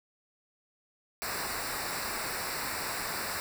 pink noise with comb filter, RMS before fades -35 dBFS, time 1.22-3.4 s, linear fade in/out 0 ms, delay 0.31 ms, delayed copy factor -0.8, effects none

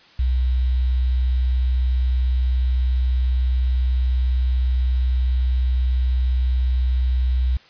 sine tone with quantisation, 63 Hz, B1, 35 cents sharp, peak -16 dBFS, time 0.19-7.57 s, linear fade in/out 5 ms, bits 7, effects white hiss -50 dBFS RMS until 7.69 s + resampled to 11025 Hz

